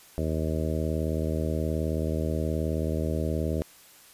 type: harmonic tone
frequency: 78.8 Hz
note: D#2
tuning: 23 cents sharp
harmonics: 1 / 2 / 3 / 4 / 5 / 6 / 7 / 8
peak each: -29 / -32 / -34 / -35 / -36 / -37 / -37 / -38 dBFS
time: 0.18-3.62 s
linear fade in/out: 0 ms
effects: white hiss -53 dBFS RMS until 4.13 s + resampled to 32000 Hz